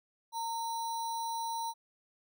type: tone with sample-and-hold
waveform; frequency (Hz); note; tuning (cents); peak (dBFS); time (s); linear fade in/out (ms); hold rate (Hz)
sine; 917; A#5; -29; -33; 0.32-1.74; 50; 4900
effects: none